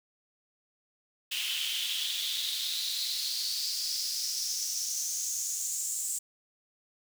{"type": "noise with high-pass filter sweep", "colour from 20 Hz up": "pink", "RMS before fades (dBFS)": -33, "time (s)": [1.31, 6.19], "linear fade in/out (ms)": 10, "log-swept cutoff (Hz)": [2900, 7700], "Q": 5.4, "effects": []}